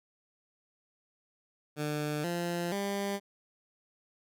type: tone with pitch steps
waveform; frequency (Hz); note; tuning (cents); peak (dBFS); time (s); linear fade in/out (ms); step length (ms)
15% pulse; 149.7 / 172.96 / 199.83; D3 / F3 / G3; +33 / -16 / +34; -25; 1.76-3.2; 50; 480
effects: none